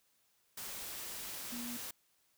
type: tone in noise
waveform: sine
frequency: 240 Hz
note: B3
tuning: 49 cents flat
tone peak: -42 dBFS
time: 1.52-1.77 s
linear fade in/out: 5 ms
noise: white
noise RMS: -44 dBFS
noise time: 0.57-1.91 s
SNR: -1 dB
effects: white hiss -74 dBFS RMS until 2.37 s